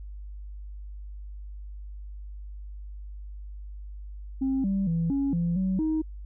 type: tone with pitch steps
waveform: sine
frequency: 266.6 / 195.1 / 166.1 / 277 / 170.8 / 188.5 / 314.1 Hz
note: C4 / G3 / E3 / C#4 / F3 / F#3 / D#4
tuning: +33 / -8 / +13 / -1 / -38 / +32 / +16 cents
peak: -22 dBFS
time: 4.41-6.02 s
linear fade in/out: 10 ms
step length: 230 ms
effects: tanh soft clip ceiling -20 dBFS + added 50 Hz sine -37 dBFS peak until 6.25 s